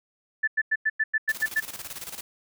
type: tone bursts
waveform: sine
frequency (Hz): 1753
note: A6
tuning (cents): -7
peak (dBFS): -20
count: 9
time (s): 0.43-1.604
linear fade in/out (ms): 10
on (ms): 46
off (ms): 95
type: noise with tremolo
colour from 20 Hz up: white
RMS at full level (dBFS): -36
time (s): 1.29-2.21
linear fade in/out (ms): 0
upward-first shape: square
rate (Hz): 18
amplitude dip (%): 70
effects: none